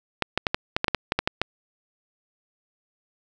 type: clicks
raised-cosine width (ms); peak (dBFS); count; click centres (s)
0.3; -5; 12; 0.223 / 0.376 / 0.468 / 0.545 / 0.765 / 0.844 / 0.882 / 0.947 / 1.121 / 1.19 / 1.275 / 1.416
effects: none